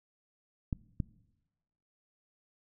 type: clicks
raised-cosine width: 5 ms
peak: -19 dBFS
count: 2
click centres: 0.728 / 1.002 s
effects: noise-tail reverb RT60 1.0 s tail -21 dB re dry